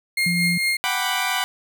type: tone with tremolo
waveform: 35% pulse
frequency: 2130 Hz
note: C7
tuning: 30 cents sharp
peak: -16 dBFS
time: 0.17-0.77 s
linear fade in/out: 5 ms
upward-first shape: triangle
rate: 4.4 Hz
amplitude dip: 45%
type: tone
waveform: sine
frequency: 173.9 Hz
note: F3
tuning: 7 cents flat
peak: -21 dBFS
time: 0.26-0.58 s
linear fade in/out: 5 ms
type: chord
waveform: 15% pulse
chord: G major seventh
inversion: third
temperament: equal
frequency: 740 / 784 / 987.8 / 1174.7 Hz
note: F#5 / G5 / B5 / D6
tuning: 0 / 0 / 0 / 0 cents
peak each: -19 / -22 / -19 / -22 dBFS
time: 0.84-1.44 s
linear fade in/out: 0 ms
effects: none